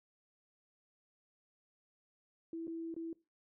sine tone with dropouts, 329.6 Hz, E4, in tune, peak -39 dBFS, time 2.53-3.13 s, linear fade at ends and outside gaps 2 ms, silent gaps 2.671-2.678 / 2.942-2.964 s, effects noise-tail reverb RT60 0.3 s tail -22 dB re dry

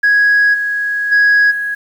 sine tone with level steps, 1661.2 Hz, G#6, in tune, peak -6 / -14 / -5 / -16 dBFS, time 0.03-1.75 s, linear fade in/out 10 ms, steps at 0.53 / 1.11 / 1.5 s, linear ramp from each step 20 ms, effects tanh soft clip ceiling -5 dBFS + 7-bit

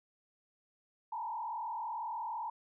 sine tone with frequency modulation, 913 Hz, A#5, 36 cents flat, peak -36 dBFS, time 1.12-2.5 s, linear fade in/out 5 ms, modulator 42.1 Hz, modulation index 1.5, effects none

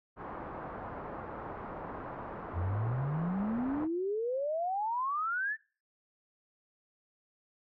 white low-pass noise, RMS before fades -42 dBFS, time 0.16-3.88 s, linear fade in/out 50 ms, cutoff 1200 Hz, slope 24 dB/octave
sine exponential sweep, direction up, 82 to 1804 Hz, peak -30 dBFS, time 2.53-5.57 s, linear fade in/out 50 ms
effects noise-tail reverb RT60 0.4 s tail -25 dB re dry

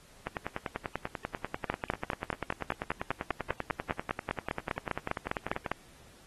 two click trains, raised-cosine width 0.5 ms, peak -14 / -18 dBFS, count 21 / 56, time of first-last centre 1.7-5.716 / 0.27-5.662 s, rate 4.98 / 10.2 Hz, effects pink hiss -58 dBFS RMS until 6.26 s + AAC 32 kbps

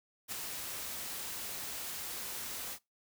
white noise with ADSR envelope, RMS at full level -37 dBFS, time 0.28-2.79 s, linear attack 41 ms, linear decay 6 ms, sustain -4 dB, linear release 68 ms, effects noise-tail reverb RT60 0.2 s tail -22 dB re dry

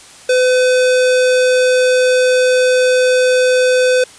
square tone, 506 Hz, B4, 42 cents sharp, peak -10 dBFS, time 0.29-4.04 s, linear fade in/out 5 ms, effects white hiss -39 dBFS RMS until 4.18 s + resampled to 22050 Hz

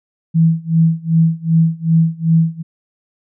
sine tone with tremolo, 163.5 Hz, E3, 14 cents flat, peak -7 dBFS, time 0.34-2.63 s, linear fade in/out 20 ms, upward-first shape sine, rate 2.6 Hz, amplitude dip 95%, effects none

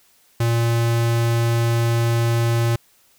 square tone, 116.6 Hz, A#2, 1 cent sharp, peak -17 dBFS, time 0.4-2.76 s, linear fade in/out 5 ms, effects white hiss -57 dBFS RMS until 3.18 s

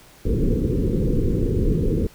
pink low-pass noise, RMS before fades -20 dBFS, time 0.25-2.07 s, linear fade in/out 5 ms, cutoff 500 Hz, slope 96 dB/octave, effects pink hiss -49 dBFS RMS until 2.14 s

